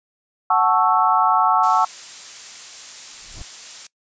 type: chord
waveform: sine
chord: F# minor seventh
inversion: none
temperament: equal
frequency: 740 / 880 / 1108.7 / 1318.5 Hz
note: F#5 / A5 / C#6 / E6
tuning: 0 / 0 / 0 / 0 cents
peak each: -19 dBFS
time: 0.5-1.85 s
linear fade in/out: 5 ms
type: noise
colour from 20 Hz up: blue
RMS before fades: -32 dBFS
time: 1.63-3.87 s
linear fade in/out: 5 ms
type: noise with exponential growth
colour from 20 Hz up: brown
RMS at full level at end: -32 dBFS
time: 3.12-3.42 s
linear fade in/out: 2 ms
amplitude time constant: 65 ms
effects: noise-tail reverb RT60 0.1 s tail -22 dB re dry + resampled to 16000 Hz